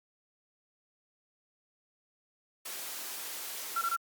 white high-pass noise, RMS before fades -40 dBFS, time 2.65-3.96 s, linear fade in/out 10 ms, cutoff 320 Hz, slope 12 dB/octave
sine tone bursts, 1362 Hz, F6, 44 cents flat, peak -28 dBFS, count 3, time 3.76-3.966 s, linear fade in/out 5 ms, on 54 ms, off 22 ms
effects Opus 48 kbps

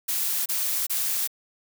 blue noise bursts, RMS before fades -26 dBFS, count 3, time 0.08-1.276 s, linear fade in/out 10 ms, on 380 ms, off 28 ms, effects none

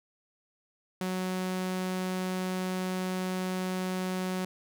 sawtooth tone, 185 Hz, F#3, in tune, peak -26 dBFS, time 1.01-4.45 s, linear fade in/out 2 ms, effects none

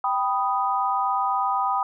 sine chord, G augmented, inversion none, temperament equal, 784 / 987.8 / 1244.5 Hz, G5 / B5 / D#6, 0 / 0 / 0 cents, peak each -25 dBFS, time 0.04-1.83 s, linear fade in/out 2 ms, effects none

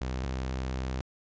sawtooth tone pair in turn, 64 / 64.67 Hz, C2 / C2, -38 / -20 cents, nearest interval unison, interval 18 cents, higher second, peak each -27 / -27 dBFS, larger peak neither, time 0.01-0.24 / 0.24-1.01 s, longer second, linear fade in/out 0 ms, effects resampled to 16000 Hz

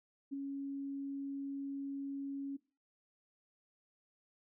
sine tone with ADSR envelope, 277 Hz, C#4, 1 cent flat, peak -35 dBFS, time 0.31-2.57 s, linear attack 23 ms, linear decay 11 ms, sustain -3 dB, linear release 12 ms, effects noise-tail reverb RT60 0.3 s tail -18 dB re dry

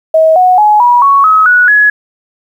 sine tone with pitch steps, 639 / 734 / 843.2 / 968.5 / 1112.6 / 1278 / 1468 / 1686.3 Hz, D#5 / F#5 / G#5 / B5 / C#6 / D#6 / F#6 / G#6, +46 / -14 / +26 / -34 / +6 / +46 / -14 / +26 cents, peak -3 dBFS, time 0.14-1.9 s, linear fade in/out 5 ms, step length 220 ms, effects 7-bit

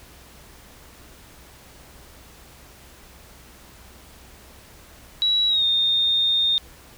sine tone with pitch glide, 3900 to 3660 Hz, B7 to A#7, -23 to -32 cents, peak -17 dBFS, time 5.22-6.58 s, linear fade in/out 0 ms, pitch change -109 cents, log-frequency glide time 5.48-5.64 s, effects added 63 Hz sine -52 dBFS peak until 6.97 s + pink hiss -48 dBFS RMS until 6.97 s

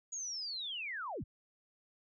sine linear sweep, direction down, 6800 to 36.59 Hz, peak -38 dBFS, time 0.12-1.24 s, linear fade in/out 10 ms, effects none

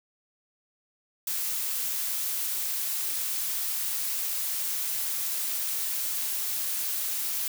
blue noise, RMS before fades -30 dBFS, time 1.27-7.48 s, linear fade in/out 2 ms, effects none

